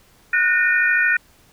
sine tone cluster, 1463 / 1516 / 1832 / 2431 Hz, F#6 / F#6 / A#6 / D#7, -20 / +42 / -31 / -41 cents, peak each -18 / -26 / -18 / -23 dBFS, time 0.33-1.17 s, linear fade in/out 5 ms, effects pink hiss -54 dBFS RMS until 1.52 s

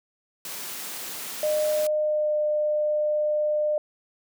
white high-pass noise, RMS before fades -35 dBFS, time 0.45-1.87 s, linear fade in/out 2 ms, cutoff 150 Hz, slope 24 dB/octave
sine tone with pitch glide, 609 to 602.7 Hz, D#5 to D5, -37 to +45 cents, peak -21 dBFS, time 1.43-3.78 s, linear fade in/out 2 ms, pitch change -18 cents, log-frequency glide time 2-2.38 s
effects none

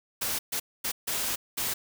white noise bursts at uneven times, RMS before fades -30 dBFS, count 5, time 0.21-0.39 / 0.52-0.6 / 0.84-0.92 / 1.07-1.36 / 1.57-1.74 s, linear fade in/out 10 ms, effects none

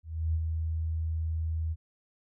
sine tone with ADSR envelope, 80.5 Hz, E2, 41 cents flat, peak -24 dBFS, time 0.03-1.76 s, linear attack 310 ms, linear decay 51 ms, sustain -4 dB, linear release 43 ms, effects none

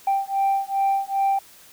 sine beating tone pair, 784 / 786.5 Hz, G5 / G5, 0 / +6 cents, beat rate 2.5 Hz, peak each -21 dBFS, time 0.07-1.39 s, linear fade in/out 5 ms, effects tanh soft clip ceiling -15 dBFS + white hiss -49 dBFS RMS until 1.72 s

